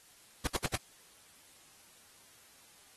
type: noise bursts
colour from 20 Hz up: pink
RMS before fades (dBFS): -31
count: 4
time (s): 0.45-0.758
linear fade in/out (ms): 5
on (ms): 23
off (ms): 72
effects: white hiss -60 dBFS RMS until 2.96 s + AAC 32 kbps